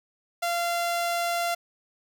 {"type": "tone", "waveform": "sawtooth", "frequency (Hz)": 689, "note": "F5", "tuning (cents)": -24, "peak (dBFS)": -21, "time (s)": [0.42, 1.55], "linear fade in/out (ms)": 10, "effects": []}